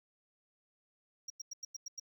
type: tone bursts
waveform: triangle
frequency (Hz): 5640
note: F8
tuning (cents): +16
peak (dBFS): -39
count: 7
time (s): 1.28-1.998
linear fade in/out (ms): 5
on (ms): 22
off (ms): 94
effects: none